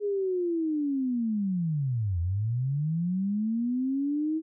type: linear two-way sweep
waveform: sine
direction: down then up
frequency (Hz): 417.7 to 82.5 to 322.6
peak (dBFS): -25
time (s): 0-4.42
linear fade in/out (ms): 50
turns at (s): 2.2
effects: none